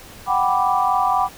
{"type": "chord", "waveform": "sine", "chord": "G major seventh", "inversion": "third", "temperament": "equal", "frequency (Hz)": [740, 784, 987.8, 1174.7], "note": ["F#5", "G5", "B5", "D6"], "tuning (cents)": [0, 0, 0, 0], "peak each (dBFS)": -21, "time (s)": [0.26, 1.29], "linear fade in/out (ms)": 50, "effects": ["pink hiss -41 dBFS RMS until 1.37 s"]}